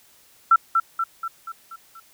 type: tone with echo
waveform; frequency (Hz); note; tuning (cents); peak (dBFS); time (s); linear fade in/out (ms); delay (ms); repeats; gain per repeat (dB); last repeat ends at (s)
sine; 1344; E6; +33; -10; 0.51-0.56; 5; 240; 6; -5; 2
effects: white hiss -55 dBFS RMS until 2.13 s